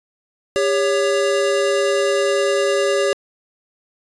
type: tone pair together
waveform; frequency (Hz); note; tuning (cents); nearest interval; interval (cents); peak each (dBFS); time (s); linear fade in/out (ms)
square; 400.4 / 558.6; G4 / C#5; +37 / +13; tritone; 576; -19; 0.56-3.13; 0
effects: resampled to 22050 Hz